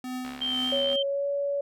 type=tone with tremolo; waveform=square; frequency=253.6 Hz; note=B3; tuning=46 cents sharp; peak=-31 dBFS; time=0.04-0.96 s; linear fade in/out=2 ms; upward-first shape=triangle; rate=2.1 Hz; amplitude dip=75%
type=click train; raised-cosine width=0.3 ms; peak=-24 dBFS; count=49; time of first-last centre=0.25-0.93 s; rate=70.6 Hz
type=tone with vibrato; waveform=sine; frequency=3133 Hz; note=G7; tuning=2 cents flat; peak=-26 dBFS; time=0.41-1.03 s; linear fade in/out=10 ms; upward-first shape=square; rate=4.3 Hz; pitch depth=8 cents each way
type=tone with pitch glide; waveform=sine; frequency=554.4 to 565.7 Hz; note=C#5 to C#5; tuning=0 to +35 cents; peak=-25 dBFS; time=0.72-1.61 s; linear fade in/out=5 ms; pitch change=+35 cents; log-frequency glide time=1.01-1.28 s
effects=none